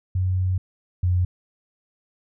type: tone pair in turn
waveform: sine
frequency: 92.5 / 90.02 Hz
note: F#2 / F#2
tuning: 0 / -47 cents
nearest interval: unison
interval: 47 cents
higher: first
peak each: -19 / -17 dBFS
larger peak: second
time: 0.15-0.58 / 1.03-1.25 s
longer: first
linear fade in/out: 5 ms
effects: none